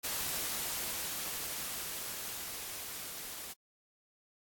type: noise with level ramp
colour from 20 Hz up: white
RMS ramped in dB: -35 to -44 dBFS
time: 0.03-3.54 s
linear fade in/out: 20 ms
effects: AAC 64 kbps